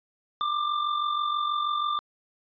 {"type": "tone with amplitude modulation", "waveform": "square", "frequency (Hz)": 1188, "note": "D6", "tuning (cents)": 20, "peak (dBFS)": -23, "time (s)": [0.41, 1.99], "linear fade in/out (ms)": 0, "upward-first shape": "sine", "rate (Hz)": 46.2, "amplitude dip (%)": 55, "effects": ["resampled to 11025 Hz"]}